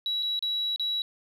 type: tone with dropouts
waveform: sine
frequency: 3900 Hz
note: B7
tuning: 23 cents flat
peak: -25 dBFS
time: 0.06-1.02 s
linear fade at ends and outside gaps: 1 ms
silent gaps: 0.226-0.23 / 0.392-0.425 / 0.761-0.796 s
effects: tanh soft clip ceiling -21 dBFS